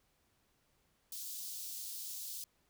white high-pass noise, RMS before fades -44 dBFS, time 1.12-2.44 s, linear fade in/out 2 ms, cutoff 3900 Hz, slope 24 dB/octave, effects pink hiss -75 dBFS RMS until 2.69 s

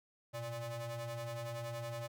40% pulse ring-modulated tone, 233.1 Hz, A#3, in tune, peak -36 dBFS, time 0.33-2.08 s, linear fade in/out 20 ms, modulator 355 Hz, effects none

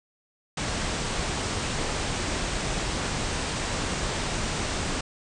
pink low-pass noise, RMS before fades -29 dBFS, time 0.57-5.01 s, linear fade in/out 5 ms, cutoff 8900 Hz, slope 96 dB/octave, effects none

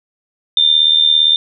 sine tone with amplitude modulation, 3600 Hz, A7, 39 cents sharp, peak -5 dBFS, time 0.57-1.36 s, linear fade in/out 2 ms, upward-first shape sine, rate 77.6 Hz, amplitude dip 75%, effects none

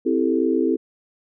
sine chord, A minor seventh, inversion first, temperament equal, 261.6 / 329.6 / 392 / 440 Hz, C4 / E4 / G4 / A4, 0 / 0 / 0 / 0 cents, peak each -22 / -21 / -24 / -24 dBFS, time 0.05-0.77 s, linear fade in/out 20 ms, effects none

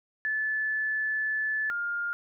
sine tone pair in turn, 1737 / 1409.7 Hz, A6 / F6, -23 / +16 cents, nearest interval major third, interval 361 cents, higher first, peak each -26 / -28 dBFS, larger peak first, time 0.25-1.7 / 1.7-2.13 s, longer first, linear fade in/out 0 ms, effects none

